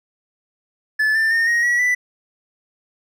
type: tone with pitch steps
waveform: triangle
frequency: 1734 / 1780.7 / 1828.6 / 1877.9 / 1928.4 / 1980.4 Hz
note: A6 / A6 / A#6 / A#6 / B6 / B6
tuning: -26 / +20 / -34 / +12 / -42 / +4 cents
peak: -13 dBFS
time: 0.99-1.95 s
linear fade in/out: 10 ms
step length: 160 ms
effects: none